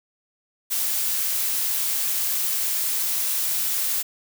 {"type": "noise", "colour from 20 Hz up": "blue", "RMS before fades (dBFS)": -24, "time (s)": [0.7, 4.03], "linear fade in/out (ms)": 20, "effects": []}